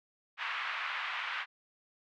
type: band-pass noise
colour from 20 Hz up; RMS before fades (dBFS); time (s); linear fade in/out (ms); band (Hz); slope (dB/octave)
pink; -37; 0.37-1.46; 50; 1100 to 2900; 24
effects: none